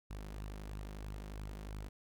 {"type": "tone with flanger", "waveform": "sawtooth", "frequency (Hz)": 51.3, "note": "G#1", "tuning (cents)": -21, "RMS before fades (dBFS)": -45, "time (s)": [0.1, 1.89], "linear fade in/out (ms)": 10, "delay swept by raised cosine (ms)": [0.72, 5.62], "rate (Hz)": 3, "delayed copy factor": 0.5, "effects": []}